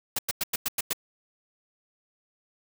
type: noise bursts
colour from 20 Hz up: white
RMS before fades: -27 dBFS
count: 7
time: 0.16-0.932 s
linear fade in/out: 5 ms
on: 28 ms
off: 96 ms
effects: none